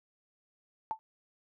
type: tone with exponential decay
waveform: sine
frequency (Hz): 880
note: A5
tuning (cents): 0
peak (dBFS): -26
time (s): 0.91-0.99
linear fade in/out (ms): 0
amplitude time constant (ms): 17
effects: none